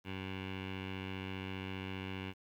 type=tone with low-pass filter; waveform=15% pulse; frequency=95 Hz; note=F#2; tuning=46 cents sharp; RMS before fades=-42 dBFS; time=0.04-2.34 s; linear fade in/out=50 ms; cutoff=2700 Hz; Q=4.4; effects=11-bit